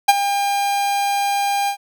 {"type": "tone with ADSR envelope", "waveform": "45% pulse", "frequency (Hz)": 803, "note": "G5", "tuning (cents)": 41, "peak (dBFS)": -5, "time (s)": [0.08, 1.77], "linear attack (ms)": 11, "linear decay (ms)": 32, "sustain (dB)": -12, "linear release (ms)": 88, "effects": []}